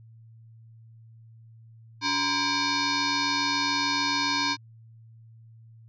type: tone with frequency modulation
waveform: sine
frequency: 1686 Hz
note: G#6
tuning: 26 cents sharp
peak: -23 dBFS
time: 2.01-4.57 s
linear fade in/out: 50 ms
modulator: 657 Hz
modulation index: 5.3
effects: added 113 Hz sine -48 dBFS peak until 5.88 s